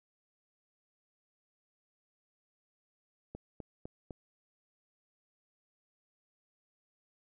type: click train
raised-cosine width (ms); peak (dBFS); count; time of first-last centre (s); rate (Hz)
2; -29; 4; 3.35-4.108; 3.96
effects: none